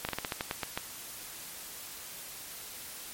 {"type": "slowing click train", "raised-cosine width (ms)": 0.3, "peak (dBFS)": -15, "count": 10, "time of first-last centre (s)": [0.05, 0.775], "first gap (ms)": 38, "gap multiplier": 1.18, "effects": ["white hiss -44 dBFS RMS until 3.13 s", "MP3 64 kbps"]}